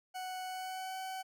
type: tone with pitch glide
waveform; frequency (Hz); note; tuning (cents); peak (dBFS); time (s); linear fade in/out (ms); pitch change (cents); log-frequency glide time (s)
40% pulse; 742 to 756.3; F#5 to F#5; +5 to +38; -38; 0.14-1.23; 20; +33; 0.45-0.97
effects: 13-bit